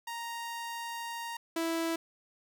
sawtooth tone pair in turn, 932.3 / 329.6 Hz, A#5 / E4, 0 / 0 cents, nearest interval octave + tritone, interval 1800 cents, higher first, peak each -33 / -26 dBFS, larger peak second, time 0.07-1.37 / 1.56-1.96 s, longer first, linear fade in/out 5 ms, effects none

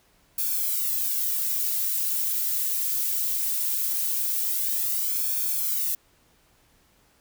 violet noise with flanger, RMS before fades -26 dBFS, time 0.38-5.95 s, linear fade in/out 5 ms, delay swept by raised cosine 1 to 3.8 ms, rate 0.2 Hz, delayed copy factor -0.85, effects pink hiss -62 dBFS RMS until 7.2 s

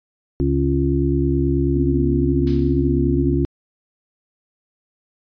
harmonic tone, 69.3 Hz, C#2, in tune, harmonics 1 / 2 / 4 / 5, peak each -21 / -21 / -21 / -21 dBFS, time 0.4-3.45 s, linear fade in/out 0 ms
sine tone with vibrato, 253.8 Hz, B3, 47 cents sharp, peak -23 dBFS, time 1.76-3.34 s, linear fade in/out 2 ms, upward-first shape sine, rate 2.2 Hz, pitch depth 81 cents each way
blue noise with exponential decay, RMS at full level -29 dBFS, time 2.47-3.03 s, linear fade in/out 0 ms, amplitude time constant 120 ms
effects resampled to 11025 Hz

